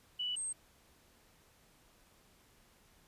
sine tone pair in turn, 2960 / 8372 Hz, F#7 / C9, 0 / 0 cents, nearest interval octave + tritone, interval 1800 cents, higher second, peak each -34 / -36 dBFS, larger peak first, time 0.19-0.36 / 0.36-0.53 s, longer neither, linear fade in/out 10 ms, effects pink hiss -66 dBFS RMS until 3.07 s + resampled to 32000 Hz

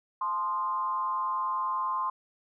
sine tone with frequency modulation, 1045 Hz, C6, 2 cents flat, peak -27 dBFS, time 0.21-2.1 s, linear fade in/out 5 ms, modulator 180 Hz, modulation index 0.6, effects none

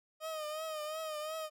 30% pulse tone with vibrato, 621 Hz, D#5, 3 cents flat, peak -35 dBFS, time 0.2-1.5 s, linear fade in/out 50 ms, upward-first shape triangle, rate 2.8 Hz, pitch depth 66 cents each way, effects none

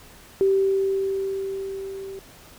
sine tone with level ramp, 388.4 Hz, G4, 16 cents flat, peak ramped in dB -15 to -33 dBFS, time 0.41-2.19 s, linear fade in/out 0 ms, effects pink hiss -48 dBFS RMS until 2.58 s

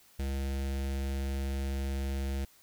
square tone with notch filter, 68 Hz, C#2, 33 cents flat, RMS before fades -33 dBFS, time 0.19-2.45 s, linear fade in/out 5 ms, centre 1100 Hz, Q 1.6, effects white hiss -61 dBFS RMS until 2.62 s

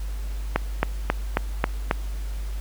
click train, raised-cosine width 0.5 ms, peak -4 dBFS, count 6, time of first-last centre 0.56-1.911 s, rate 3.7 Hz, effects added 50 Hz sine -27 dBFS peak until 2.6 s + pink hiss -46 dBFS RMS until 2.6 s

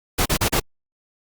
pink noise bursts, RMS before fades -19 dBFS, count 4, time 0.18-0.6 s, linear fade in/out 10 ms, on 78 ms, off 36 ms, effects Opus 48 kbps

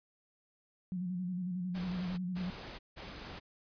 sine tone with vibrato, 180.8 Hz, F#3, 40 cents flat, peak -34 dBFS, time 0.92-2.5 s, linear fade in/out 0 ms, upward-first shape square, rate 11 Hz, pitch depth 44 cents each way
pink noise bursts, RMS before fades -46 dBFS, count 3, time 1.74-3.4 s, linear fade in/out 20 ms, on 440 ms, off 170 ms
effects resampled to 11025 Hz

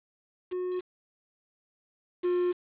triangle tone pair in turn, 363.7 / 356.8 Hz, F#4 / F4, -30 / +37 cents, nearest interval unison, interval 33 cents, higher first, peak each -27 / -22 dBFS, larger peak second, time 0.51-0.81 / 2.23-2.53 s, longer neither, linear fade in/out 20 ms, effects resampled to 8000 Hz + 8-bit

